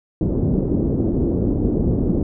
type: low-pass noise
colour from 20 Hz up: white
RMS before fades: -19 dBFS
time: 0.21-2.23 s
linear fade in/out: 2 ms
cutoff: 360 Hz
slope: 24 dB/octave
effects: none

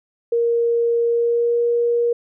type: tone with pitch glide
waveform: sine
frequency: 468.3 to 473.5 Hz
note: A#4 to A#4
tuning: +8 to +27 cents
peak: -15 dBFS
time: 0.32-2.13 s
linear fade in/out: 5 ms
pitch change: +19 cents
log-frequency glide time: 1.06-1.6 s
effects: none

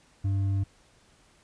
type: tone with hard clipping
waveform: sine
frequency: 98 Hz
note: G2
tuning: in tune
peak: -25 dBFS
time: 0.24-0.64 s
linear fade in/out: 10 ms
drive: 4 dB
effects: pink hiss -61 dBFS RMS until 1.43 s + resampled to 22050 Hz

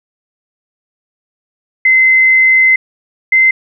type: tone pair in turn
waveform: sine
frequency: 2058 / 2070 Hz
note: C7 / C7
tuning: -29 / -19 cents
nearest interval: unison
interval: 10 cents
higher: second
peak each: -5 dBFS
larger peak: neither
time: 1.85-2.76 / 3.32-3.51 s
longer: first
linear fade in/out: 5 ms
effects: none

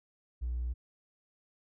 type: tone with hard clipping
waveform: sine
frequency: 60.6 Hz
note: B1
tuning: 32 cents flat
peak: -32 dBFS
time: 0.41-0.74 s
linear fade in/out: 20 ms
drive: 1 dB
effects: none

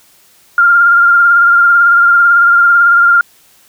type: tone with vibrato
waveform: sine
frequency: 1396.9 Hz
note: F6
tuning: in tune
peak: -4 dBFS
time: 0.58-3.21 s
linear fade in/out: 2 ms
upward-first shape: triangle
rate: 18 Hz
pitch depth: 32 cents each way
effects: white hiss -47 dBFS RMS until 3.68 s

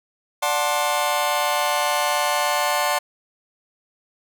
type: chord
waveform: sawtooth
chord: D dominant seventh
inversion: none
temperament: just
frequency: 587.3 / 734.2 / 881 / 1057.2 Hz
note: D5 / F#5 / A5 / C6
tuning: 0 / -14 / +2 / +18 cents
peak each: -21 dBFS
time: 0.42-2.99 s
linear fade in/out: 10 ms
effects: none

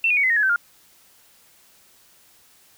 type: tone with pitch steps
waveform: sine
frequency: 2690 / 2453 / 2236 / 2039 / 1858.7 / 1694.6 / 1545 / 1408.6 Hz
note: E7 / D#7 / C#7 / C7 / A#6 / G#6 / G6 / F6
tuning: +34 / -25 / +14 / -45 / -6 / +34 / -26 / +14 cents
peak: -16 dBFS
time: 0.04-0.56 s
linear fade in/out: 2 ms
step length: 65 ms
effects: white hiss -55 dBFS RMS until 2.77 s

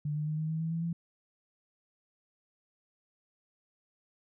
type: tone with pitch steps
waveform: sine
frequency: 148.5 / 151.18 / 153.91 / 156.7 / 159.53 / 162.41 / 165.34 / 168.33 Hz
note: D3 / D#3 / D#3 / D#3 / D#3 / E3 / E3 / E3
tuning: +20 / -49 / -18 / +13 / +44 / -25 / +6 / +37 cents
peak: -30 dBFS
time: 0.05-0.93 s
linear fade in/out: 5 ms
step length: 110 ms
effects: none

